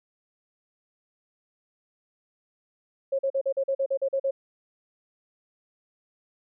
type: tone bursts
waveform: sine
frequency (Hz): 543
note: C#5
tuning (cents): -36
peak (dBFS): -22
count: 11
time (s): 3.12-4.31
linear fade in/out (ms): 10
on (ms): 70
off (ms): 42
effects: none